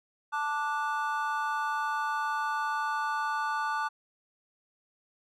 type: chord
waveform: triangle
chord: D major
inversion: second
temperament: just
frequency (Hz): 881 / 1174.7 / 1468.3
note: A5 / D6 / F#6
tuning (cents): +2 / 0 / -14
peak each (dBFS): -30 / -31 / -32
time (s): 0.32-3.89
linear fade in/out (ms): 20
effects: none